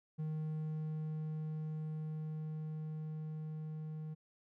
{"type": "tone with level ramp", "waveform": "triangle", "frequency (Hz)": 155.56, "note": "D#3", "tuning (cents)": 0, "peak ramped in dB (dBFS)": [-34, -39], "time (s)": [0.18, 4.15], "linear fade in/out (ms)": 20, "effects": []}